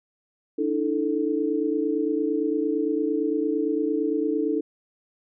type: chord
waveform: sine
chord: D suspended second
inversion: none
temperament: equal with one note detuned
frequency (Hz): 293.7 / 322.5 / 440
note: D4 / E4 / A4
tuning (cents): 0 / -38 / 0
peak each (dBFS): -26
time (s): 0.58-4.61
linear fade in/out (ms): 10
effects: none